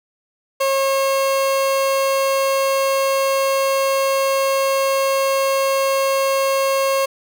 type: tone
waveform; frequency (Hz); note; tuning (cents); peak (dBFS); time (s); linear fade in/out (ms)
30% pulse; 542; C#5; -39; -13; 0.6-7.06; 10
effects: none